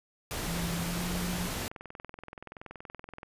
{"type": "noise", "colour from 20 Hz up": "pink", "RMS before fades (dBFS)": -35, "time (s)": [0.31, 1.68], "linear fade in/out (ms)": 0}
{"type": "tone with pitch glide", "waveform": "sine", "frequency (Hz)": [170.3, 177.33], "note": ["F3", "F3"], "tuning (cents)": [-43, 27], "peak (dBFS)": -33, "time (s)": [0.47, 1.48], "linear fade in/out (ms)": 10, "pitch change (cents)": 70, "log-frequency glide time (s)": [0.82, 1.1]}
{"type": "click train", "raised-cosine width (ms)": 0.5, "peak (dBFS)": -28, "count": 35, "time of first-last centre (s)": [1.62, 3.231], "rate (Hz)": 21.1}
{"effects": ["resampled to 32000 Hz"]}